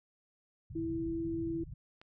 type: low-pass noise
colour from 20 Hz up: white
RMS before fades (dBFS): -44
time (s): 0.7-1.74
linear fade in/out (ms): 5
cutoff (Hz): 170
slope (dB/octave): 96
type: tone with pitch glide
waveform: sine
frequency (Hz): 328.5 to 330.6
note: E4 to E4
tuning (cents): -6 to +5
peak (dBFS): -33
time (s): 0.75-1.64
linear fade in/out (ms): 10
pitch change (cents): +11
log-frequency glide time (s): 0.93-1.2
type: click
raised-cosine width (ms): 0.3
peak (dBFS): -37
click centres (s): 2.015
effects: none